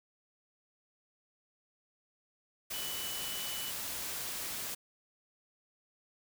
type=tone in noise; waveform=sine; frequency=2975 Hz; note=F#7; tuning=9 cents sharp; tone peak=-42 dBFS; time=2.73-3.71 s; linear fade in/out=10 ms; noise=white; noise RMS=-39 dBFS; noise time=2.7-4.75 s; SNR=-6 dB; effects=none